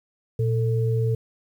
sine tone pair together, 117.8 / 444.8 Hz, A#2 / A4, +19 / +19 cents, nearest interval octave + major seventh, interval 2300 cents, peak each -20 / -27 dBFS, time 0.39-1.15 s, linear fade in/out 5 ms, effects 9-bit

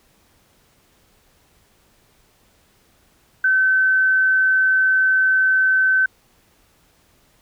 sine tone, 1531 Hz, G6, 41 cents flat, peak -13 dBFS, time 3.44-6.06 s, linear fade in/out 5 ms, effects pink hiss -58 dBFS RMS until 7.41 s

